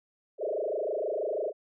sine tone with frequency modulation, 520 Hz, C5, 11 cents flat, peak -28 dBFS, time 0.38-1.53 s, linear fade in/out 50 ms, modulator 26.2 Hz, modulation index 4.8, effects none

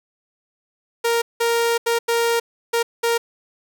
sawtooth tone bursts at uneven times, 466.2 Hz, A#4, in tune, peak -13 dBFS, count 6, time 1.04-1.22 / 1.4-1.78 / 1.86-1.99 / 2.08-2.4 / 2.73-2.83 / 3.03-3.18 s, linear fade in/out 10 ms, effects none

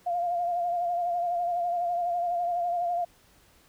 sine tone with vibrato, 698.5 Hz, F5, in tune, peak -25 dBFS, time 0.06-3.05 s, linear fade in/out 10 ms, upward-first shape sine, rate 12 Hz, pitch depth 40 cents each way, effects pink hiss -60 dBFS RMS until 3.68 s

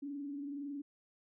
sine tone with frequency modulation, 284 Hz, C#4, 42 cents sharp, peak -39 dBFS, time 0.02-0.82 s, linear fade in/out 10 ms, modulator 21.7 Hz, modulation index 0.44, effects none

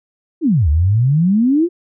sine exponential two-way sweep, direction down then up, 362.9 to 70.8 to 362.9 Hz, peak -10 dBFS, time 0.41-1.69 s, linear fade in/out 50 ms, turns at 0.69 s, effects none

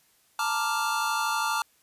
square chord, Bb major seventh, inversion third, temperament equal, 880 / 932.3 / 1174.7 / 1396.9 Hz, A5 / Bb5 / D6 / F6, 0 / 0 / 0 / 0 cents, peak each -31 / -34 / -31 / -31 dBFS, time 0.39-1.62 s, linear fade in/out 2 ms, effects white hiss -64 dBFS RMS until 1.82 s + resampled to 32000 Hz

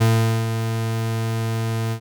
40% pulse tone with ADSR envelope, 112.9 Hz, A2, 45 cents sharp, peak -12 dBFS, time 0-2 s, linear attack 18 ms, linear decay 440 ms, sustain -8 dB, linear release 80 ms, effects none

